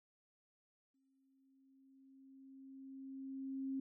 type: tone with exponential growth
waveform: sine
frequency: 268.2 Hz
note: C4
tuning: 43 cents sharp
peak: -37 dBFS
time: 0.94-3.8 s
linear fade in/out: 5 ms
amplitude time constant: 620 ms
effects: none